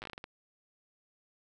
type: slowing click train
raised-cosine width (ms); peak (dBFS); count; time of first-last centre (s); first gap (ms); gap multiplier
0.3; -26; 9; 0.02-0.241; 8; 1.34
effects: none

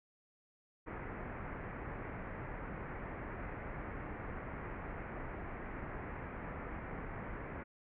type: low-pass noise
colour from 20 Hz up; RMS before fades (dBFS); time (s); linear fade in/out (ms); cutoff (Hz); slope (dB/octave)
pink; -44; 0.86-7.64; 20; 2200; 48
effects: none

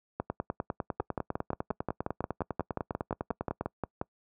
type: two click trains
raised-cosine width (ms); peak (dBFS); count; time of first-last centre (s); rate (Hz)
1; -17 / -17; 35 / 18; 0.2-3.61 / 1-4.014; 9.97 / 5.64
effects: noise-tail reverb RT60 0.1 s tail -26 dB re dry + high-pass 60 Hz 12 dB/octave

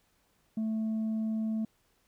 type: tone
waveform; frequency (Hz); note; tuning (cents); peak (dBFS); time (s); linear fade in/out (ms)
sine; 220; A3; 0; -26; 0.57-1.65; 5
effects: tanh soft clip ceiling -28 dBFS + pink hiss -71 dBFS RMS until 2.07 s

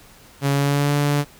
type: tone with pitch glide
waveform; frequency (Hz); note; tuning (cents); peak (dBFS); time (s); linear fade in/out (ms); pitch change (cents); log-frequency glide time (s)
sawtooth; 140 to 144.77; C#3 to D3; +18 to -24; -13; 0.41-1.25; 50; +58; 0.51-0.93
effects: pink hiss -48 dBFS RMS until 1.39 s

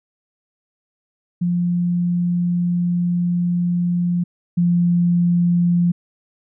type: tone pair in turn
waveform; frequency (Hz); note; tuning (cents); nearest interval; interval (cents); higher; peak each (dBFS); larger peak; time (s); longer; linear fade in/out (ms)
sine; 175.2 / 173.99; F3 / F3; +6 / -6; unison; 12; first; -16 / -13; second; 1.41-4.24 / 4.57-5.92; first; 10
effects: none

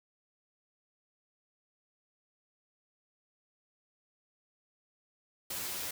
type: noise with comb filter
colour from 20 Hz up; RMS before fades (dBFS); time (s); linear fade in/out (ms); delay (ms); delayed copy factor
white; -38; 5.5-5.91; 5; 11; +0.65
effects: none

